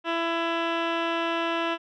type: tone with low-pass filter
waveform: 15% pulse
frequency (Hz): 333.7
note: E4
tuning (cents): +21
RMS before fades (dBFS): -27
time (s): 0.04-1.78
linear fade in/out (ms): 50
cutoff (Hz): 2500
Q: 4.1
effects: none